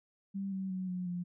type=tone with pitch steps; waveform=sine; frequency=196 / 190.97 / 186.07 / 181.3 / 176.65 Hz; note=G3 / G3 / F#3 / F#3 / F3; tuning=0 / -45 / +10 / -35 / +20 cents; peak=-34 dBFS; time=0.34-1.24 s; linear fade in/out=20 ms; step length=180 ms; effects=none